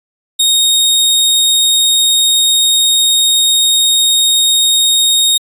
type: tone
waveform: sawtooth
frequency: 3727 Hz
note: A#7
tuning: 1 cent flat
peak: -5 dBFS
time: 0.39-5.38 s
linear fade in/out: 10 ms
effects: resampled to 32000 Hz